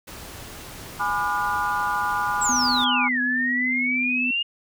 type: noise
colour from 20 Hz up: pink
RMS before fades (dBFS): -39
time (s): 0.07-2.85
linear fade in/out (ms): 10
type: chord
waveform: sine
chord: G# diminished seventh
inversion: none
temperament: just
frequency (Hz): 830.6 / 996.7 / 1196.1 / 1435.3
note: G#5 / B5 / D6 / F6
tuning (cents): 0 / +16 / +31 / +47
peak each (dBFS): -27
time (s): 0.99-3.09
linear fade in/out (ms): 20
type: exponential two-way sweep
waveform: sine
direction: down then up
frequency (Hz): 7902 to 1661.2 to 2860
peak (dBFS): -21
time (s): 2.41-4.43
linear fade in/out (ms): 10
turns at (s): 3.21
type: tone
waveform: sine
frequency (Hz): 250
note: B3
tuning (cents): +21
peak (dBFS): -26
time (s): 2.49-4.31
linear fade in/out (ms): 5
effects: none